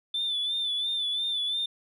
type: tone with vibrato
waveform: sine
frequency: 3520 Hz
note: A7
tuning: in tune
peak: -25 dBFS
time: 0.14-1.66 s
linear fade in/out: 5 ms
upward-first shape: sine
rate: 2.9 Hz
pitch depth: 52 cents each way
effects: tanh soft clip ceiling -23 dBFS